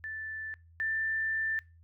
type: tone pair in turn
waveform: sine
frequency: 1760 / 1776.3 Hz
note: A6 / A6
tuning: 0 / +16 cents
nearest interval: unison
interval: 16 cents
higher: second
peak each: -36 / -29 dBFS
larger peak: second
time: 0.04-0.54 / 0.8-1.59 s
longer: second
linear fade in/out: 0 ms
effects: noise-tail reverb RT60 0.3 s tail -24 dB re dry + added 83 Hz sine -55 dBFS peak until 1.83 s